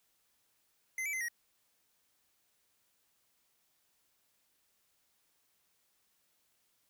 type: tone with pitch steps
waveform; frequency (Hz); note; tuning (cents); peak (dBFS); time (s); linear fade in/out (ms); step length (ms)
square; 2062 / 2304 / 2060 / 1891; C7 / D7 / C7 / A#6; -26 / -34 / -28 / +24; -35; 0.98-1.284; 2; 76
effects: white hiss -75 dBFS RMS until 6.89 s